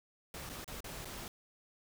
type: noise with dropouts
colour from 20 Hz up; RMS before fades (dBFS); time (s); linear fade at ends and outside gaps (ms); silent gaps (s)
pink; -45; 0.34-1.28; 1; 0.492-0.497 / 0.644-0.678 / 0.805-0.843 / 1.047-1.054
effects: none